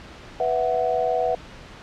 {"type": "chord", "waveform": "sine", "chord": "B suspended fourth", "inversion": "none", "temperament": "equal", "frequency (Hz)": [493.9, 659.3, 740], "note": ["B4", "E5", "F#5"], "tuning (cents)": [0, 0, 0], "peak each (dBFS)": -24, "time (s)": [0.4, 1.35], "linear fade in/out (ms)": 2, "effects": ["pink hiss -42 dBFS RMS until 1.82 s", "low-pass 4000 Hz 12 dB/octave"]}